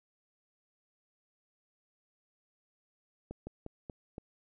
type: slowing click train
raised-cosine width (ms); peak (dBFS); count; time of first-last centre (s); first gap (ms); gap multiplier
2; -28; 5; 3.31-4.181; 160; 1.21
effects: none